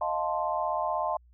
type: chord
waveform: sine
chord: F dominant seventh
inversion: third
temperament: equal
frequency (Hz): 622.3 / 698.5 / 880 / 1046.5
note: Eb5 / F5 / A5 / C6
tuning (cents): 0 / 0 / 0 / 0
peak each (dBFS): -32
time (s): 0.01-1.17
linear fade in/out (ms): 5
effects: added 60 Hz sine -55 dBFS peak until 1.33 s